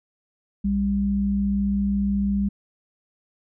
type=tone pair together; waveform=sine; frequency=61.74 / 199.55 Hz; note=B1 / G3; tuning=0 / +31 cents; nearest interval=octave + minor sixth; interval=2031 cents; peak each=-28 / -20 dBFS; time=0.64-2.49 s; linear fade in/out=10 ms; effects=none